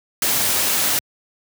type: noise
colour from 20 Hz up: white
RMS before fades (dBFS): -19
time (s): 0.22-0.99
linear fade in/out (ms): 2
effects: high-pass 80 Hz 12 dB/octave